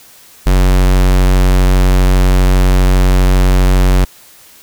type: tone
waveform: square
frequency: 46.25 Hz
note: F#1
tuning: in tune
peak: -7 dBFS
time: 0.46-4.05 s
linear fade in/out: 10 ms
effects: white hiss -41 dBFS RMS until 4.62 s